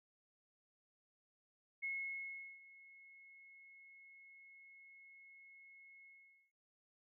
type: tone with ADSR envelope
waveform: sine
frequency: 2176 Hz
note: C#7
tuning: 33 cents flat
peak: -38 dBFS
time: 1.82-6.52 s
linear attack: 20 ms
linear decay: 750 ms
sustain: -20 dB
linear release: 460 ms
effects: none